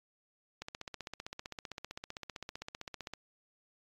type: click train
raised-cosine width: 0.2 ms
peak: -24 dBFS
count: 40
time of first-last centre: 0.62-3.136 s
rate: 15.5 Hz
effects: AAC 32 kbps